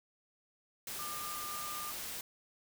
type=tone in noise; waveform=sine; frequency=1202 Hz; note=D6; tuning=40 cents sharp; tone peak=-42 dBFS; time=0.99-1.91 s; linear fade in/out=2 ms; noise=white; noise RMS=-42 dBFS; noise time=0.87-2.21 s; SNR=-3 dB; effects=none